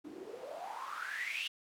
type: noise with band-pass filter sweep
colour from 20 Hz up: white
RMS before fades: -42 dBFS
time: 0.04-1.48 s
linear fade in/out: 10 ms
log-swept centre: 280 to 3000 Hz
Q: 9.5
effects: none